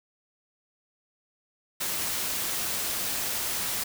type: noise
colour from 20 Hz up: white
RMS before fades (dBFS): -30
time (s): 1.8-3.84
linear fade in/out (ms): 10
effects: none